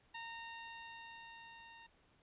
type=tone with level ramp; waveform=15% pulse; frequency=921 Hz; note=A#5; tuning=21 cents flat; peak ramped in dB=-38 to -49 dBFS; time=0.14-1.87 s; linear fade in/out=10 ms; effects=pink hiss -71 dBFS RMS until 2.22 s + resampled to 8000 Hz